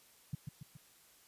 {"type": "tone with echo", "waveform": "sine", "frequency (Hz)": 144.1, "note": "D3", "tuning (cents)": -33, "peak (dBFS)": -33, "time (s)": [0.33, 0.35], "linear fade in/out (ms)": 5, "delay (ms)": 140, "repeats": 3, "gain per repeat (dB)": -5, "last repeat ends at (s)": 0.77, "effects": ["white hiss -64 dBFS RMS until 1.27 s", "resampled to 32000 Hz"]}